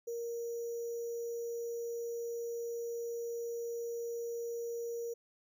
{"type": "tone with sample-and-hold", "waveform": "sine", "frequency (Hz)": 468.6, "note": "A#4", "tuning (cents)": 9, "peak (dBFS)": -36, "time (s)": [0.07, 5.14], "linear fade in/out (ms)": 10, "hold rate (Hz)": 6300, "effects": []}